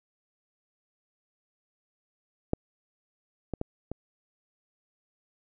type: clicks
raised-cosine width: 2 ms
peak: -11 / -18 / -17 / -21 dBFS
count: 4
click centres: 2.534 / 3.537 / 3.614 / 3.916 s
effects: none